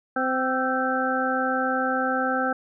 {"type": "harmonic tone with a mistuned harmonic", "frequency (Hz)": 259, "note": "C4", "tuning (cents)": -17, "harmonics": [1, 2, 3, 5, 6], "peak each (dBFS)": [-28, -28, -28, -28, -28], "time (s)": [0.16, 2.53], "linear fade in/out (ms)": 5, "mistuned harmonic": 5, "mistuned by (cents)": 42, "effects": []}